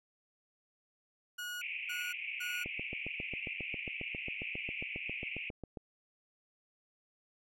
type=tone bursts; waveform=30% pulse; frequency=1451 Hz; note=F#6; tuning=34 cents flat; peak=-36 dBFS; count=3; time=1.38-2.64 s; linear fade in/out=10 ms; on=240 ms; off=270 ms
type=band-pass noise; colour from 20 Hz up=white; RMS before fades=-41 dBFS; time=1.61-5.5 s; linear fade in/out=10 ms; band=2200 to 2700 Hz; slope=96 dB/octave
type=click train; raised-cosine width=2 ms; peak=-29 dBFS; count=24; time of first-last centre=2.66-5.772 s; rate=7.39 Hz
effects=none